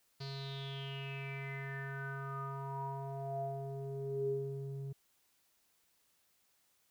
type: tone with low-pass filter sweep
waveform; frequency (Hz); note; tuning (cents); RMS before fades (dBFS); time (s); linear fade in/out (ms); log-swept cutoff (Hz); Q
square; 137; C#3; -20; -41; 0.2-4.93; 10; 4500 to 280; 9.5
effects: white hiss -74 dBFS RMS until 6.9 s